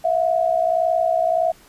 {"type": "tone pair together", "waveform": "sine", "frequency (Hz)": [655.4, 717], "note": ["E5", "F5"], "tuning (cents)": [-10, 45], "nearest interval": "major second", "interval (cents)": 155, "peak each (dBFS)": [-18, -20], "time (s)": [0.04, 1.52], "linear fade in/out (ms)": 10, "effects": ["pink hiss -50 dBFS RMS until 1.68 s", "resampled to 32000 Hz"]}